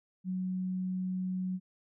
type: tone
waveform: sine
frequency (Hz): 185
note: F#3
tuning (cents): 0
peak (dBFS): -31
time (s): 0.24-1.6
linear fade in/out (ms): 50
effects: none